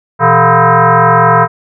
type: tone with frequency modulation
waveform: sine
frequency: 164.81 Hz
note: E3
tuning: in tune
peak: -4 dBFS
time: 0.19-1.48 s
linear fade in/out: 50 ms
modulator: 285 Hz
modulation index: 4.7
effects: none